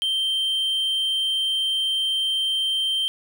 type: tone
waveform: triangle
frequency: 3136 Hz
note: G7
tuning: in tune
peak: -19 dBFS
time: 0.02-3.08 s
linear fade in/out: 0 ms
effects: none